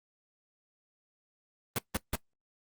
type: noise bursts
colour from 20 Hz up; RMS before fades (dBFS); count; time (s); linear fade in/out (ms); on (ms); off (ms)
pink; -30; 3; 1.76-2.155; 2; 25; 160
effects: noise-tail reverb RT60 0.1 s tail -19 dB re dry + Opus 32 kbps